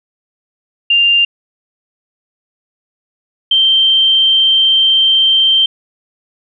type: tone pair in turn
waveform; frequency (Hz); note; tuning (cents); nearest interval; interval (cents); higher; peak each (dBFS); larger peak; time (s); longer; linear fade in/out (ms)
sine; 2794 / 3136; F7 / G7; 0 / 0; major second; 200; second; -7; neither; 0.9-1.25 / 3.51-5.66; second; 5
effects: none